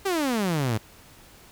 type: exponential sweep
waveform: sawtooth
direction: down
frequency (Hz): 404.3 to 103.6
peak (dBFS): -19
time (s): 0.05-0.78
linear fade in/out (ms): 10
effects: pink hiss -51 dBFS RMS until 1.51 s